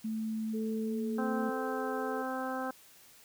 sine tone with pitch glide, 220 to 226.4 Hz, A3 to A3, 0 to +50 cents, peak -32 dBFS, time 0.04-1.5 s, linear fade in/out 10 ms, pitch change +50 cents, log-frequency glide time 0.83-0.97 s
sine tone with vibrato, 436.3 Hz, A4, 15 cents flat, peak -37 dBFS, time 0.53-2.23 s, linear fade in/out 20 ms, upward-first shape sine, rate 1.3 Hz, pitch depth 17 cents each way
harmonic tone, 260 Hz, C4, 11 cents flat, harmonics 1 / 2 / 3 / 4 / 5 / 6, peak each -38 / -39 / -39 / -43 / -42 / -43 dBFS, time 1.18-2.71 s, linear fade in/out 5 ms
effects white hiss -58 dBFS RMS until 3.24 s

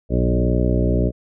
harmonic tone with a mistuned harmonic, 61.1 Hz, B1, 18 cents flat, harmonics 1 / 2 / 3 / 4 / 5 / 6 / 7 / 9 / 10, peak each -19 / -22 / -24 / -25 / -26 / -27 / -27 / -29 / -29 dBFS, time 0.09-1.12 s, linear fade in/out 50 ms, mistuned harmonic 2, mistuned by -26 cents, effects none

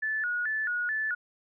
sine tone with vibrato, 1591 Hz, G6, 25 cents sharp, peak -27 dBFS, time 0.02-1.15 s, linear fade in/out 10 ms, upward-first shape square, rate 2.3 Hz, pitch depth 160 cents each way, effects none

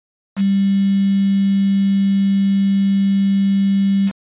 sine tone with quantisation, 196.5 Hz, G3, 4 cents sharp, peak -12 dBFS, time 0.36-4.12 s, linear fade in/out 50 ms, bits 5, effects resampled to 8000 Hz

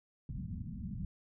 white low-pass noise, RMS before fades -41 dBFS, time 0.29-1.05 s, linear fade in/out 2 ms, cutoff 210 Hz, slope 48 dB/octave, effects none

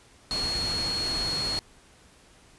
sine tone in noise, 4313 Hz, C#8, 48 cents flat, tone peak -27 dBFS, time 0.31-1.59 s, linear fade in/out 0 ms, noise pink, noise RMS -34 dBFS, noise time 0.31-1.59 s, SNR +4 dB, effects pink hiss -56 dBFS RMS until 2.58 s + resampled to 24000 Hz

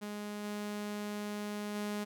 sawtooth tone with level steps, 207.7 Hz, G#3, in tune, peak -35 / -33 / -31 dBFS, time 0.01-2.05 s, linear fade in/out 20 ms, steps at 0.43 / 1.74 s, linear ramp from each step 20 ms, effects none

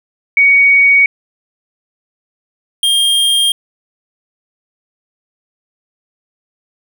sine / square tone pair in turn, 2242 / 3214 Hz, C#7 / G7, +19 / +43 cents, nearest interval tritone, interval 624 cents, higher second, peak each -5 / -10 dBFS, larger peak first, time 0.37-1.06 / 2.83-3.52 s, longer neither, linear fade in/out 2 ms, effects none

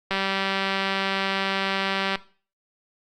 click train, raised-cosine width 0.3 ms, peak -9 dBFS, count 398, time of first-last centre 0.11-2.156 s, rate 194 Hz, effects noise-tail reverb RT60 0.4 s tail -18 dB re dry + Opus 48 kbps

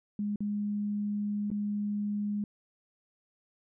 sine tone with dropouts, 206.5 Hz, G#3, 10 cents flat, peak -29 dBFS, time 0.19-2.44 s, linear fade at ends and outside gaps 2 ms, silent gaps 0.359-0.405 / 1.503-1.514 s, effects none

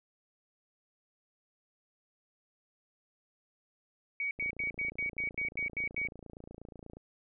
sine tone bursts, 2254 Hz, C#7, 28 cents sharp, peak -31 dBFS, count 10, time 4.2-6.074 s, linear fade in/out 2 ms, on 110 ms, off 86 ms
click train, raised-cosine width 2 ms, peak -34 dBFS, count 74, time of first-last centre 4.39-6.97 s, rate 28.3 Hz
effects none

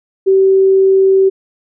sine tone, 384.6 Hz, G4, 33 cents flat, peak -6 dBFS, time 0.26-1.3 s, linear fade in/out 20 ms, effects none

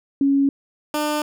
sine / 15% pulse tone pair in turn, 277.2 / 299.8 Hz, C#4 / D4, 0 / +36 cents, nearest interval minor second, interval 136 cents, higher second, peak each -14 dBFS, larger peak neither, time 0.21-0.49 / 0.94-1.22 s, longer neither, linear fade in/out 2 ms, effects none

